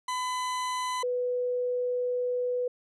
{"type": "tone pair in turn", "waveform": ["40% pulse", "sine"], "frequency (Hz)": [1006, 494.6], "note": ["B5", "B4"], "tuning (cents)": [32, 3], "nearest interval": "octave", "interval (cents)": 1229, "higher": "first", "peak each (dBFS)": [-28, -26], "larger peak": "second", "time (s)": [[0.08, 1.03], [1.03, 2.68]], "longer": "second", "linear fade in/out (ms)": 5, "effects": ["resampled to 24000 Hz"]}